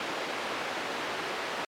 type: band-pass noise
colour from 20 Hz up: pink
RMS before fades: -34 dBFS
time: 0-1.65 s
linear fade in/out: 2 ms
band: 400 to 3200 Hz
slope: 12 dB/octave
effects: MP3 96 kbps